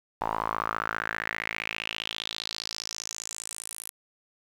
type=tone with band-pass filter sweep; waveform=sawtooth; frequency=55 Hz; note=A1; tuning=in tune; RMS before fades=-34 dBFS; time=0.21-3.9 s; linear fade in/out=0 ms; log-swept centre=890 to 11000 Hz; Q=4.8; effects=9-bit